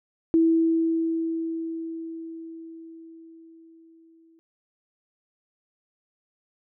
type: tone with exponential decay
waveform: sine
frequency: 327.6 Hz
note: E4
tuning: 11 cents flat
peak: -15 dBFS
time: 0.34-4.39 s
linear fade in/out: 0 ms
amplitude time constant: 880 ms
effects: none